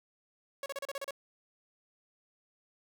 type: tone bursts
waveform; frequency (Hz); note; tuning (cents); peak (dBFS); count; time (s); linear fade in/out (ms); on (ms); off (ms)
sawtooth; 554.4; C#5; 0; -32; 8; 0.63-1.108; 2; 30; 34
effects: none